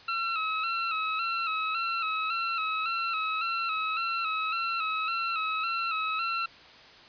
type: tone with vibrato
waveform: 25% pulse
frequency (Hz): 1318.5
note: E6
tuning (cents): 0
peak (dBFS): -24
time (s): 0.08-6.46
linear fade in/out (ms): 5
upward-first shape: square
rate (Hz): 1.8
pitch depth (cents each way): 46
effects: white hiss -51 dBFS RMS until 7.08 s + resampled to 11025 Hz